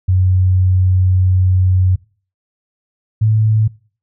sine tone pair in turn, 92.5 / 108.9 Hz, F#2 / A2, 0 / -17 cents, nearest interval minor third, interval 283 cents, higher second, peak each -9 dBFS, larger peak neither, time 0.08-1.96 / 3.21-3.68 s, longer first, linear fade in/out 10 ms, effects noise-tail reverb RT60 0.4 s tail -22 dB re dry

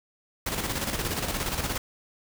pink noise with tremolo, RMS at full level -28 dBFS, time 0.46-1.78 s, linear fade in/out 5 ms, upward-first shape square, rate 17 Hz, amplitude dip 50%, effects none

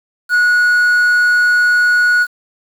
triangle tone with quantisation, 1459 Hz, F#6, 25 cents flat, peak -7 dBFS, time 0.29-2.27 s, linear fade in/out 50 ms, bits 6, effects none

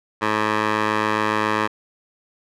15% pulse tone with band-pass filter, 107.3 Hz, A2, 43 cents flat, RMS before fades -21 dBFS, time 0.21-1.68 s, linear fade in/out 20 ms, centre 1300 Hz, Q 1.1, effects none

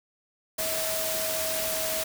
sine tone in noise, 640 Hz, D#5, 49 cents sharp, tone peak -32 dBFS, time 0.58-2.04 s, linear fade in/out 10 ms, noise white, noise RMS -30 dBFS, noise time 0.58-2.04 s, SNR -5 dB, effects none

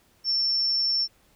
sine tone with amplitude modulation, 5410 Hz, E8, 44 cents sharp, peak -20 dBFS, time 0.24-1.08 s, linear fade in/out 50 ms, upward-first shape sine, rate 132 Hz, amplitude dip 30%, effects pink hiss -62 dBFS RMS until 1.35 s

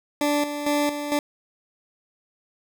20% pulse tone with tremolo, 292.4 Hz, D4, 7 cents flat, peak -15 dBFS, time 0.21-1.19 s, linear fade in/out 2 ms, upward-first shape square, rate 2.2 Hz, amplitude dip 60%, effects none

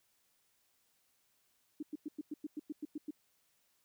sine tone bursts, 300 Hz, D4, 37 cents sharp, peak -37 dBFS, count 11, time 1.8-3.108 s, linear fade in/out 5 ms, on 28 ms, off 100 ms, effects white hiss -75 dBFS RMS until 3.84 s

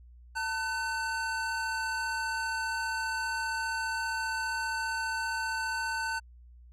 square tone pair together, 899.6 / 1511 Hz, A5 / F#6, +38 / +36 cents, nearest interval major sixth, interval 898 cents, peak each -35 / -33 dBFS, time 0.35-6.2 s, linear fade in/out 20 ms, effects added 60 Hz sine -50 dBFS peak until 6.72 s + low-pass 9000 Hz 12 dB/octave

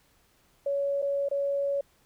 sine tone with dropouts, 561 Hz, C#5, 21 cents sharp, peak -25 dBFS, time 0.66-1.81 s, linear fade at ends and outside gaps 5 ms, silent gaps 1.019-1.024 / 1.287-1.312 s, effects pink hiss -65 dBFS RMS until 2.05 s

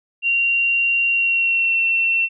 sine tone with pitch glide, 2760 to 2706 Hz, F7 to E7, -21 to +45 cents, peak -15 dBFS, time 0.22-2.29 s, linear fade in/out 50 ms, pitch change -34 cents, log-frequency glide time 1.09-1.78 s, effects none

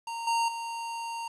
square tone with level steps, 924 Hz, A#5, 16 cents flat, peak -34 / -25 / -34 dBFS, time 0.07-1.28 s, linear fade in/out 5 ms, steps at 0.27 / 0.48 s, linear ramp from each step 5 ms, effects resampled to 22050 Hz + 9-bit

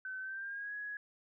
sine tone with pitch glide, 1525 to 1672.7 Hz, G6 to G#6, -48 to +12 cents, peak -39 dBFS, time 0.05-0.97 s, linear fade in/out 2 ms, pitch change +160 cents, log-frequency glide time 0.2-0.74 s, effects none

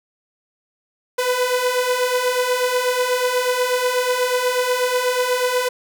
sawtooth beating tone pair, 493.9 / 502.1 Hz, B4 / B4, 0 / +29 cents, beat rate 8.2 Hz, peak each -19 / -15 dBFS, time 1.18-5.69 s, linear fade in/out 10 ms, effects none

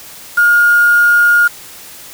sine tone with quantisation, 1424 Hz, F6, 33 cents sharp, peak -6 dBFS, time 0.37-1.48 s, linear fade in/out 10 ms, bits 4, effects white hiss -34 dBFS RMS until 2.13 s

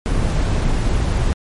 brown noise, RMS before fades -17 dBFS, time 0.06-1.33 s, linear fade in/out 0 ms, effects MP3 48 kbps

